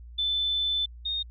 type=tone pair in turn; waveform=sine; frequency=3520 / 3695 Hz; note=A7 / A#7; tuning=0 / -16 cents; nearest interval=minor second; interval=84 cents; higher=second; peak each=-24 / -27 dBFS; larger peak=first; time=0.18-0.86 / 1.05-1.23 s; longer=first; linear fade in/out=10 ms; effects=added 59 Hz sine -42 dBFS peak until 1.3 s